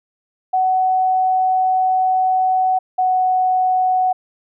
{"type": "tone pair in turn", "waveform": "sine", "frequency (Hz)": [748, 742], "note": ["F#5", "F#5"], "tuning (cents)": [19, 5], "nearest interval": "unison", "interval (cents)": 14, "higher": "first", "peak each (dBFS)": -13, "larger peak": "neither", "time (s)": [[0.53, 2.79], [2.98, 4.13]], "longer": "first", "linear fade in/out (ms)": 10, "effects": []}